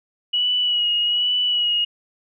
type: tone with vibrato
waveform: sine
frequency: 2922 Hz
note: F#7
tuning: 22 cents flat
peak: -17 dBFS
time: 0.33-1.85 s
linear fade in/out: 10 ms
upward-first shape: sine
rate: 1.2 Hz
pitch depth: 29 cents each way
effects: none